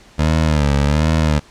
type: tone with vibrato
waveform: 20% pulse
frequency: 75 Hz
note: D2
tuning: 37 cents sharp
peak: -8 dBFS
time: 0.18-1.4 s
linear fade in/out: 20 ms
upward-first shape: sine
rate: 1.3 Hz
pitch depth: 110 cents each way
effects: pink hiss -46 dBFS RMS until 1.5 s + low-pass 7000 Hz 12 dB/octave